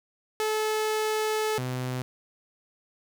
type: tone pair in turn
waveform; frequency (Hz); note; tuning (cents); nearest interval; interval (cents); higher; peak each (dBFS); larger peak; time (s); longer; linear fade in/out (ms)
sawtooth; 432.3 / 127.16; A4 / C3; -31 / -49; octave + major sixth; 2118; first; -21 / -25; first; 0.4-1.58 / 1.58-2.02; first; 0
effects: none